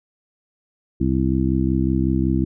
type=harmonic tone; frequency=65.4 Hz; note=C2; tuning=in tune; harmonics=1 / 2 / 3 / 4 / 5; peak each=-23 / -23 / -23 / -23 / -23 dBFS; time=1-2.45 s; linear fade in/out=10 ms; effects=none